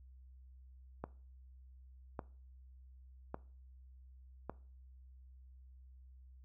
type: click train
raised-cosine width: 1 ms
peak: -26 dBFS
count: 4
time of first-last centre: 1.04-4.496 s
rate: 0.868 Hz
effects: noise-tail reverb RT60 0.4 s tail -20 dB re dry + added 64 Hz sine -55 dBFS peak until 6.44 s